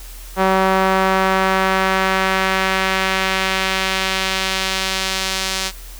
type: tone with band-pass filter sweep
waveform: sawtooth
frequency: 190 Hz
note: F#3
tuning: 46 cents sharp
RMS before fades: -18 dBFS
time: 0.36-5.72 s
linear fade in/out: 50 ms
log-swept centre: 930 to 5100 Hz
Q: 0.93
effects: added 41 Hz sine -33 dBFS peak until 5.99 s + white hiss -40 dBFS RMS until 5.99 s